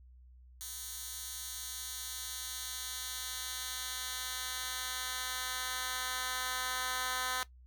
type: tone with high-pass filter sweep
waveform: 10% pulse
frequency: 254.7 Hz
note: C4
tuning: 46 cents flat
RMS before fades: -39 dBFS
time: 0.61-7.43 s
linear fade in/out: 0 ms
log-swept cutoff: 6300 to 1300 Hz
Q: 0.71
effects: noise-tail reverb RT60 0.1 s tail -17 dB re dry + added 62 Hz sine -54 dBFS peak until 7.66 s